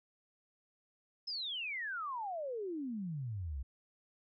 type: exponential sweep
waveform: sine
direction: down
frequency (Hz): 5260 to 61.5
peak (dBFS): -37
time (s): 1.27-3.63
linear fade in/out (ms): 10
effects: none

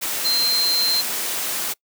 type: tone in noise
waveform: sine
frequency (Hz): 4137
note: C8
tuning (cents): -20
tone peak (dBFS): -17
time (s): 0.24-1.02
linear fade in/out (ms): 20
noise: white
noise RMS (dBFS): -25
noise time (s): 0.01-1.74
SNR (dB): +5
effects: noise-tail reverb RT60 0.1 s tail -24 dB re dry + high-pass 200 Hz 12 dB/octave

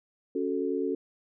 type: chord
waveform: sine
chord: F# minor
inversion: second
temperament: equal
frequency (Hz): 277.2 / 370 / 440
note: C#4 / F#4 / A4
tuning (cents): 0 / 0 / 0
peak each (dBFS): -31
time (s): 0.35-0.95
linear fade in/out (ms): 5
effects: none

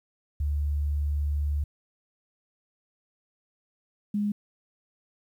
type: tone pair in turn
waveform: sine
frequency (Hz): 73 / 206.5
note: D2 / G#3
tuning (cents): -10 / -10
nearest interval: octave + tritone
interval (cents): 1800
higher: second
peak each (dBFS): -24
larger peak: neither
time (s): 0.4-1.64 / 4.14-4.32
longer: first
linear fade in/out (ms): 5
effects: 10-bit

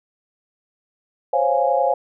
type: chord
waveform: sine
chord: Db major seventh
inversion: third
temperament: equal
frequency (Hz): 523.3 / 554.4 / 698.5 / 830.6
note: C5 / Db5 / F5 / Ab5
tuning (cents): 0 / 0 / 0 / 0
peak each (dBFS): -21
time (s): 1.33-1.94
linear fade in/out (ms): 5
effects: none

